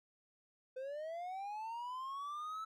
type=linear sweep; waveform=triangle; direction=up; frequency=506 to 1318.5 Hz; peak=-39 dBFS; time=0.76-2.65 s; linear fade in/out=10 ms; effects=none